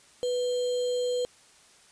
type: tone with sample-and-hold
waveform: sine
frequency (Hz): 494.1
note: B4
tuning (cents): +1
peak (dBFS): -25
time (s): 0.23-1.25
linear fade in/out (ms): 0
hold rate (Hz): 3675
effects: white hiss -57 dBFS RMS until 1.91 s + resampled to 22050 Hz